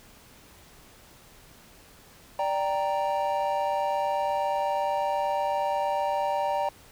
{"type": "chord", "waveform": "triangle", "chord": "G minor", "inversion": "second", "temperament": "equal", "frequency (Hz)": [587.3, 784, 932.3], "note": ["D5", "G5", "Bb5"], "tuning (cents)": [0, 0, 0], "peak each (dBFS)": -27, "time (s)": [2.39, 6.69], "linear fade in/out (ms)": 2, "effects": ["pink hiss -53 dBFS RMS until 6.91 s"]}